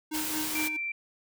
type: tone with tremolo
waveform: square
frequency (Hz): 308.7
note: D#4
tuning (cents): -14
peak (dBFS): -32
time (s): 0.11-0.77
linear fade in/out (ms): 10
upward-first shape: sine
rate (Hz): 4.5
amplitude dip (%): 70
type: noise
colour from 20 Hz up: white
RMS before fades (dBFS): -33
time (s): 0.13-0.69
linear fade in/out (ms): 20
type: tone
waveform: sine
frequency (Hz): 2349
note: D7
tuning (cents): 0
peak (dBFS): -30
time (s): 0.55-0.92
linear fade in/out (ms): 5
effects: none